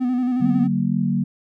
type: tone with vibrato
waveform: triangle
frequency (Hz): 250.2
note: B3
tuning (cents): +23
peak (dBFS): -16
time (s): 0-0.68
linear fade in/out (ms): 20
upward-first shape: square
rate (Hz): 11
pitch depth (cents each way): 36
type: chord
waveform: sine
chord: D augmented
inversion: none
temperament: equal with one note detuned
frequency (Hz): 146.83 / 188.99 / 233.1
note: D3 / F#3 / A#3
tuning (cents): 0 / +37 / 0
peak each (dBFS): -24 / -21 / -22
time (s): 0.4-1.24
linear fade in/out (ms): 10
effects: none